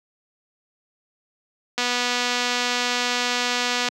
click train, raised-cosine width 0.2 ms, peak -6 dBFS, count 517, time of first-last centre 1.78-3.886 s, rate 245 Hz, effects high-pass 200 Hz 12 dB/octave

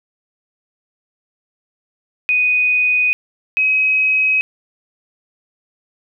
sine tone pair in turn, 2489 / 2540 Hz, D#7 / D#7, 0 / +35 cents, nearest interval unison, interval 35 cents, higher second, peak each -12 dBFS, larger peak neither, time 2.29-3.13 / 3.57-4.41 s, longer neither, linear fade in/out 0 ms, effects none

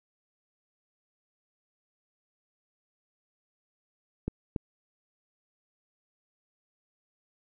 clicks, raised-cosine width 3 ms, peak -17 dBFS, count 2, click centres 4.28 / 4.562 s, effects none

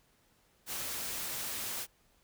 white noise, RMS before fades -38 dBFS, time 0.66-1.87 s, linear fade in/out 50 ms, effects pink hiss -69 dBFS RMS until 2.23 s

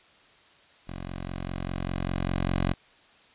10% pulse tone with level ramp, 45.01 Hz, F#1, 47 cents flat, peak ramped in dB -28 to -15 dBFS, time 0.87-2.74 s, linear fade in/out 20 ms, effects white hiss -57 dBFS RMS until 3.34 s + resampled to 8000 Hz

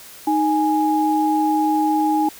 sine tone pair together, 310.5 / 830.6 Hz, D#4 / G#5, -3 / 0 cents, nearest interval octave + perfect fourth, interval 1703 cents, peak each -18 dBFS, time 0.27-2.29 s, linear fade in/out 5 ms, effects white hiss -41 dBFS RMS until 2.39 s

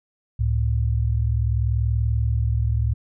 sine tone pair together, 69.35 / 110 Hz, C#2 / A2, +1 / 0 cents, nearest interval minor sixth, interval 799 cents, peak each -21 dBFS, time 0.39-2.94 s, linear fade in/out 10 ms, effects none

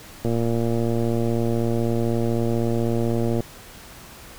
click train, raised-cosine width 2 ms, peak -11 dBFS, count 367, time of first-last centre 0.25-3.405 s, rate 116 Hz, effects pink hiss -43 dBFS RMS until 4.38 s

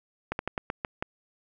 slowing click train, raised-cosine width 0.5 ms, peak -14 dBFS, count 7, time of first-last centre 0.32-1.025 s, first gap 71 ms, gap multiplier 1.2, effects none

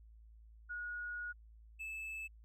sine / triangle tone pair in turn, 1449 / 2619 Hz, F#6 / E7, -37 / -12 cents, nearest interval minor seventh, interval 1025 cents, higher second, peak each -40 / -40 dBFS, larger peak neither, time 0.69-1.33 / 1.79-2.28 s, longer first, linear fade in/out 20 ms, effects added 55 Hz sine -56 dBFS peak until 2.44 s

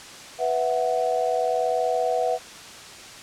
sine chord, B suspended fourth, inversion none, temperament equal, 493.9 / 659.3 / 740 Hz, B4 / E5 / F#5, 0 / 0 / 0 cents, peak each -25 dBFS, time 0.38-2.39 s, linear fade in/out 50 ms, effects white hiss -41 dBFS RMS until 3.22 s + low-pass 7000 Hz 12 dB/octave

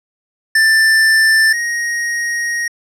square tone pair in turn, 1773 / 1876.7 Hz, A6 / A#6, +13 / +11 cents, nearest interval minor second, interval 98 cents, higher second, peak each -9 / -17 dBFS, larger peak first, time 0.55-1.53 / 1.53-2.68 s, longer second, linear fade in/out 5 ms, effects low-pass 10000 Hz 12 dB/octave

